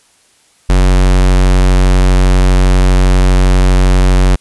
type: tone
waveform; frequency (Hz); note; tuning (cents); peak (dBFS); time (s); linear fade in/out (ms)
square; 46.25; F#1; 0; -6; 0.69-4.36; 10
effects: white hiss -50 dBFS RMS until 4.4 s + resampled to 24000 Hz